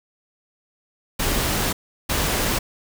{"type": "noise bursts at uneven times", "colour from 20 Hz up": "pink", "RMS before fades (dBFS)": -22, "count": 2, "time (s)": [[1.19, 1.73], [2.09, 2.59]], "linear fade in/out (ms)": 10, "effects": []}